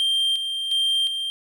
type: tone with tremolo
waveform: triangle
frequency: 3172 Hz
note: G7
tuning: 20 cents sharp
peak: -17 dBFS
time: 0-1.3 s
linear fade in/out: 0 ms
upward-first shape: square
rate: 1.4 Hz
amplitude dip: 50%
effects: none